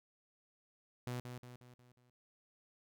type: tone with echo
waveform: sawtooth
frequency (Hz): 123.47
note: B2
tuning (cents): 0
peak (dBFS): -35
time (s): 1.07-1.2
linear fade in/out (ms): 0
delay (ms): 180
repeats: 5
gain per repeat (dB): -6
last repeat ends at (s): 2.1
effects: none